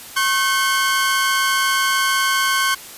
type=tone pair together; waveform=sawtooth; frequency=1087.1 / 1533 Hz; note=C#6 / G6; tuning=-34 / -39 cents; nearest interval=tritone; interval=595 cents; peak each=-15 dBFS; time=0.16-2.75 s; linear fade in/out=10 ms; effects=white hiss -37 dBFS RMS until 2.97 s + resampled to 32000 Hz